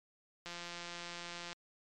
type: click train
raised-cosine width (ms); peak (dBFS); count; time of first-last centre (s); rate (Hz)
0.2; -27; 186; 0.46-1.529; 173
effects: MP3 64 kbps